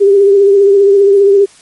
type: tone with vibrato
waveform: sine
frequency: 398.2 Hz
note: G4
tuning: 27 cents sharp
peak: -3 dBFS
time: 0-1.46 s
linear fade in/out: 20 ms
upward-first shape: triangle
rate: 15 Hz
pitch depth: 46 cents each way
effects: white hiss -42 dBFS RMS until 1.61 s + MP3 48 kbps